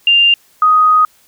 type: tone pair in turn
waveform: sine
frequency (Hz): 2794 / 1249.3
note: F7 / D#6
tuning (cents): 0 / +7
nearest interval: octave + major second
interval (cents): 1393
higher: first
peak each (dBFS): -6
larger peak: neither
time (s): 0.07-0.34 / 0.62-1.05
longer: second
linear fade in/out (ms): 2
effects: white hiss -51 dBFS RMS until 1.27 s